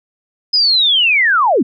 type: linear sweep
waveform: sine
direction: down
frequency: 5080 to 192 Hz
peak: -9 dBFS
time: 0.53-1.63 s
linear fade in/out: 10 ms
effects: none